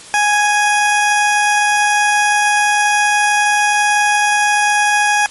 20% pulse tone, 830.6 Hz, G#5, in tune, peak -6 dBFS, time 0.14-5.26 s, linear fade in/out 0 ms, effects white hiss -36 dBFS RMS until 5.3 s + MP3 48 kbps

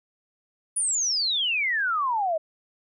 sine exponential sweep, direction down, 9956 to 614 Hz, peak -22 dBFS, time 0.76-2.38 s, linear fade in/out 10 ms, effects none

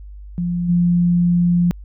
sine tone with level steps, 174.61 Hz, F3, in tune, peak -18 / -12 dBFS, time 0.38-1.71 s, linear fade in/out 0 ms, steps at 0.68 s, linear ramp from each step 20 ms, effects added 50 Hz sine -33 dBFS peak until 1.84 s

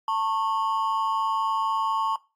triangle ring-modulated tone, 995 Hz, B5, 13 cents sharp, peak -18 dBFS, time 0.08-2.16 s, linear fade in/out 2 ms, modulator 102 Hz, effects noise-tail reverb RT60 0.3 s tail -21 dB re dry + AAC 64 kbps

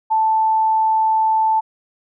sine tone, 880 Hz, A5, in tune, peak -13 dBFS, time 0.1-1.61 s, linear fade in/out 20 ms, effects none

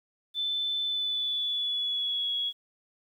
sine tone with pitch glide, 3522 to 3342 Hz, A7 to G#7, +1 to +10 cents, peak -27 dBFS, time 0.34-2.53 s, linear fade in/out 50 ms, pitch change -91 cents, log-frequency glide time 0.84-2.32 s, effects 10-bit

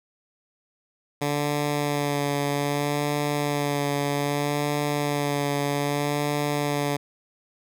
10% pulse tone with vibrato, 144.8 Hz, D3, 24 cents flat, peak -15 dBFS, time 1.21-6.97 s, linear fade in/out 10 ms, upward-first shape sine, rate 0.63 Hz, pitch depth 21 cents each way, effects none

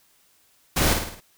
pink noise with echo, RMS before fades -21 dBFS, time 0.76-0.94 s, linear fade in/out 10 ms, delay 53 ms, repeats 5, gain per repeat -5 dB, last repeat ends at 1.205 s, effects white hiss -61 dBFS RMS until 1.37 s

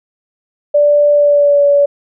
sine tone with pitch glide, 585 to 571.3 Hz, D5 to D5, -7 to -48 cents, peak -6 dBFS, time 0.74-1.86 s, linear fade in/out 10 ms, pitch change -41 cents, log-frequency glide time 1.12-1.65 s, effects none

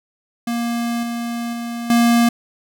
square tone with level steps, 235.3 Hz, A#3, 16 cents sharp, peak -20 / -23 / -25 / -12 dBFS, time 0.47-2.29 s, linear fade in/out 5 ms, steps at 1.03 / 1.53 / 1.9 s, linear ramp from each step 2 ms, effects none

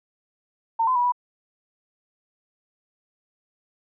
sine tone with pitch steps, 908 / 1021 / 972 / 981 Hz, A#5 / C6 / B5 / B5, -46 / -43 / -28 / -12 cents, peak -18 dBFS, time 0.79-1.122 s, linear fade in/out 10 ms, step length 83 ms, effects none

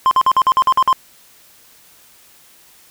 triangle tone bursts, 1046.5 Hz, C6, in tune, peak -7 dBFS, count 9, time 0.06-0.928 s, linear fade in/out 0 ms, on 52 ms, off 50 ms, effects white hiss -48 dBFS RMS until 2.9 s

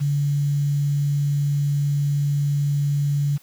sine tone with quantisation, 143.5 Hz, D3, 40 cents flat, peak -18 dBFS, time 0-3.38 s, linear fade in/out 20 ms, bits 7, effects white hiss -54 dBFS RMS until 3.42 s

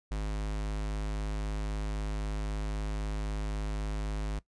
square tone, 51.91 Hz, G#1, in tune, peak -32 dBFS, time 0.11-4.39 s, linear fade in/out 5 ms, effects noise-tail reverb RT60 0.1 s tail -18 dB re dry + resampled to 22050 Hz

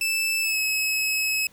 sawtooth tone with pitch glide, 2637 to 2571 Hz, E7 to E7, 0 to -44 cents, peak -19 dBFS, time 0.01-1.47 s, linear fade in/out 2 ms, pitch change -44 cents, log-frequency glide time 0.41-0.58 s, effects pink hiss -56 dBFS RMS until 1.52 s

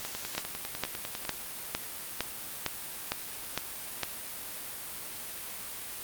two click trains, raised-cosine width 0.2 ms, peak -18 / -11 dBFS, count 13 / 9, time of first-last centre 0.05-1.251 / 0.38-4.033 s, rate 9.99 / 2.19 Hz, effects white hiss -40 dBFS RMS until 6.03 s + Opus 48 kbps

